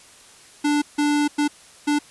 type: tone bursts at uneven times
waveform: square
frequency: 293.7 Hz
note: D4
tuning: in tune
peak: -18 dBFS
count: 4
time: 0.64-0.82 / 0.98-1.28 / 1.38-1.48 / 1.87-1.99 s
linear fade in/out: 10 ms
effects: white hiss -48 dBFS RMS until 2.1 s + resampled to 24000 Hz